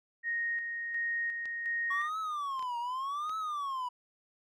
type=tone with tremolo; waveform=sine; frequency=1864.7 Hz; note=A#6; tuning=in tune; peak=-30 dBFS; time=0.23-2.1 s; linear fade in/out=50 ms; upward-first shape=square; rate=1.4 Hz; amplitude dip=40%
type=clicks; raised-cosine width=0.2 ms; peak=-32 dBFS; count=4; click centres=1.456 / 2.594 / 2.626 / 3.295 s
type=tone with vibrato; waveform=triangle; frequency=1107 Hz; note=C#6; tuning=3 cents flat; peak=-31 dBFS; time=1.9-3.89 s; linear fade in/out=10 ms; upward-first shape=triangle; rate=0.85 Hz; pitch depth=290 cents each way
effects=none